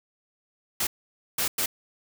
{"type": "noise bursts at uneven times", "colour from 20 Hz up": "white", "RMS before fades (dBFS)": -26, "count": 3, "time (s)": [[0.8, 0.87], [1.38, 1.48], [1.58, 1.66]], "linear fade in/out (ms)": 5, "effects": []}